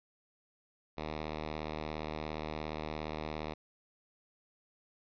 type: tone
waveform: 5% pulse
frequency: 77.2 Hz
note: D#2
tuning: 13 cents flat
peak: -26 dBFS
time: 0.97-3.54 s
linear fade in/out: 10 ms
effects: resampled to 11025 Hz

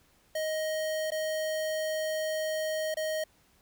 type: tone with dropouts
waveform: square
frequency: 626 Hz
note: D#5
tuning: 10 cents sharp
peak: -30 dBFS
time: 0.35-3.24 s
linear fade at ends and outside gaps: 5 ms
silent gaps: 1.105-1.118 / 2.943-2.969 s
effects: pink hiss -65 dBFS RMS until 3.61 s

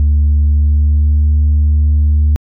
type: tone with pitch glide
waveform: sine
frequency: 73.7 to 74.82 Hz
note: D2 to D2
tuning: +7 to +33 cents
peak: -5 dBFS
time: 0-2.36 s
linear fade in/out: 0 ms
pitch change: +26 cents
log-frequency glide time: 0.47-1.27 s
effects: tanh soft clip ceiling -6 dBFS

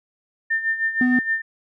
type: tone with tremolo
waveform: sine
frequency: 1800 Hz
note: A6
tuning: 39 cents sharp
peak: -17 dBFS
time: 0.5-1.42 s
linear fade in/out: 10 ms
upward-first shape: sine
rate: 6.4 Hz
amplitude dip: 70%
type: tone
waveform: triangle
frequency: 250 Hz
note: B3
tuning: 21 cents sharp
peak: -14 dBFS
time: 1.01-1.19 s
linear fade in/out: 2 ms
effects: none

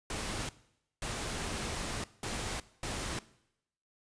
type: noise bursts at uneven times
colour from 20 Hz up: pink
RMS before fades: -37 dBFS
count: 4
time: 0.1-0.49 / 1.02-2.04 / 2.23-2.6 / 2.83-3.19 s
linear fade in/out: 2 ms
effects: noise-tail reverb RT60 0.8 s tail -19 dB re dry + resampled to 22050 Hz

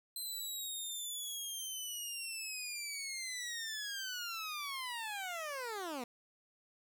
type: linear sweep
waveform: 15% pulse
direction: down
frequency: 4101 to 230 Hz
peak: -33 dBFS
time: 0.16-6.04 s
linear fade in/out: 2 ms
effects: none

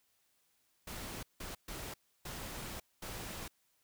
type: noise bursts at uneven times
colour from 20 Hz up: pink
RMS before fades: -44 dBFS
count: 5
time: 0.87-1.23 / 1.4-1.55 / 1.68-1.94 / 2.25-2.8 / 3.02-3.48 s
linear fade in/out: 5 ms
effects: white hiss -75 dBFS RMS until 3.83 s

